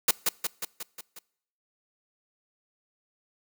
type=noise with echo; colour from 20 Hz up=white; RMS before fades=-20 dBFS; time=0.08-0.11 s; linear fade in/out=5 ms; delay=180 ms; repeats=6; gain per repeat=-4 dB; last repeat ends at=1.19 s; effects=noise-tail reverb RT60 0.7 s tail -24 dB re dry + high-pass 100 Hz 12 dB/octave